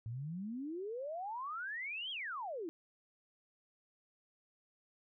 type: exponential two-way sweep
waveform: sine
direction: up then down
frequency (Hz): 107.6 to 3322 to 308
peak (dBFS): -39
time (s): 0.06-2.69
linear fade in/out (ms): 0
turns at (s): 2.11
effects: none